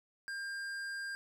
sine tone with tanh clipping, 1600 Hz, G6, 35 cents sharp, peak -40 dBFS, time 0.28-1.15 s, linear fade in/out 0 ms, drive 13 dB, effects none

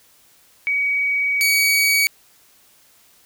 sine / sawtooth tone pair in turn, 2262 / 2262 Hz, C#7 / C#7, +34 / +34 cents, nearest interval unison, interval 0 cents, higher neither, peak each -17 / -11 dBFS, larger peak second, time 0.67-1.41 / 1.41-2.07 s, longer first, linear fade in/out 0 ms, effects white hiss -54 dBFS RMS until 3.25 s

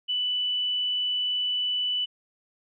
sine tone, 2979 Hz, F#7, 11 cents sharp, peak -24 dBFS, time 0.08-2.06 s, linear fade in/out 20 ms, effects none

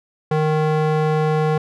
square tone with band-pass filter, 154.7 Hz, D#3, 10 cents flat, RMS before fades -18 dBFS, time 0.31-1.58 s, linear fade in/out 5 ms, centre 550 Hz, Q 0.72, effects none

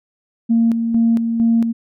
sine tone with tremolo, 229.9 Hz, A#3, 24 cents flat, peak -10 dBFS, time 0.49-1.73 s, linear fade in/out 20 ms, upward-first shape square, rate 2.2 Hz, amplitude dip 50%, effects tanh soft clip ceiling -6 dBFS

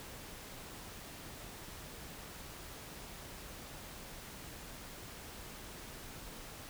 silence, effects pink hiss -49 dBFS RMS until 6.69 s

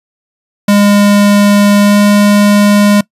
square tone with pitch glide, 203.9 to 205.2 Hz, G#3 to G#3, -32 to -21 cents, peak -5 dBFS, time 0.68-3.01 s, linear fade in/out 5 ms, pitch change +11 cents, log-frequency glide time 1.81-1.98 s, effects noise-tail reverb RT60 0.1 s tail -22 dB re dry + resampled to 32000 Hz

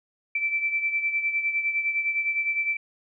sine beating tone pair, 2328 / 2337.8 Hz, D7 / D7, -16 / -9 cents, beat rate 9.8 Hz, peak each -24 / -31 dBFS, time 0.35-2.77 s, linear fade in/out 5 ms, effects none

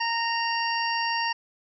harmonic tone, 926 Hz, A#5, 12 cents flat, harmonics 1 / 2 / 3 / 5 / 6, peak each -27 / -30 / -32 / -34 / -35 dBFS, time 0-1.33 s, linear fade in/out 10 ms, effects none

